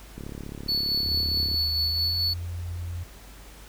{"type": "click train", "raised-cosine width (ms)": 3, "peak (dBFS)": -24, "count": 49, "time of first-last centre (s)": [0.18, 1.544], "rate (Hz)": 35.2}
{"type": "tone with tremolo", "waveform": "triangle", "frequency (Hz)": 4435, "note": "C#8", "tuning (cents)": 0, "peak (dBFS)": -21, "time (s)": [0.68, 2.34], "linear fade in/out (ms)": 10, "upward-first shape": "sine", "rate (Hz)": 4.6, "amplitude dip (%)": 30}
{"type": "tone with pitch glide", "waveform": "sine", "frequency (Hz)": [77.78, 86.8], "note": ["D#2", "F2"], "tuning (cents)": [0, -10], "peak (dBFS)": -30, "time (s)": [1.04, 3.04], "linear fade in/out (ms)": 10, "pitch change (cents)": 190, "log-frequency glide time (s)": [1.81, 2.18]}
{"effects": ["added 50 Hz sine -46 dBFS peak until 3.68 s", "pink hiss -49 dBFS RMS until 3.68 s"]}